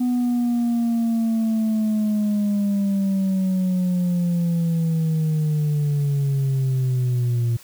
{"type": "linear sweep", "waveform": "sine", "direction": "down", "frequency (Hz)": [248.4, 116.54], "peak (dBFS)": -15, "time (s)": [0, 7.57], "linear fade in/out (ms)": 10, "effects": ["tanh soft clip ceiling -17 dBFS", "white hiss -47 dBFS RMS until 7.63 s"]}